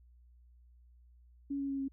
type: tone with pitch steps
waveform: sine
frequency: 280 / 277.1 / 274.2 / 271.4 Hz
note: C#4 / C#4 / C#4 / C#4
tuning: +18 / -1 / -19 / -36 cents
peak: -33 dBFS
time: 1.5-1.884 s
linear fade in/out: 10 ms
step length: 96 ms
effects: added 60 Hz sine -58 dBFS peak until 1.92 s